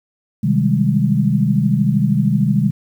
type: chord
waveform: sine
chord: Ab major seventh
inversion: first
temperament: just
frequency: 129.78 / 155.74 / 194.67 / 207.7 Hz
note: C3 / Eb3 / G3 / Ab3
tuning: -14 / +2 / -12 / 0 cents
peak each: -18 dBFS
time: 0.43-2.71 s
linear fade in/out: 10 ms
effects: 8-bit